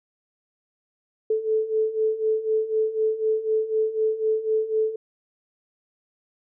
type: beating tone pair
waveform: sine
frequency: 434.8 / 438.8 Hz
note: A4 / A4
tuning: -21 / -5 cents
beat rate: 4 Hz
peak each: -26 / -22 dBFS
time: 1.3-4.96 s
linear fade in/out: 5 ms
effects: none